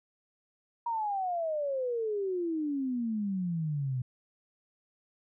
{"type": "exponential sweep", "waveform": "sine", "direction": "down", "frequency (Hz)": [954, 123.47], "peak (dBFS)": -29, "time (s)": [0.86, 4.02], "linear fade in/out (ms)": 5, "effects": []}